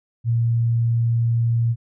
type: tone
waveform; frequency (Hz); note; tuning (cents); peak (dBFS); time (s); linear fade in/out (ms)
sine; 116.54; A#2; 0; -16; 0.24-1.76; 50
effects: none